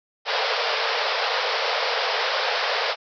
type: band-pass noise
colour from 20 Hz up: pink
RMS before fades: -24 dBFS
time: 0.25-2.96 s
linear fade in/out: 50 ms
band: 440 to 5300 Hz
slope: 96 dB/octave
effects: none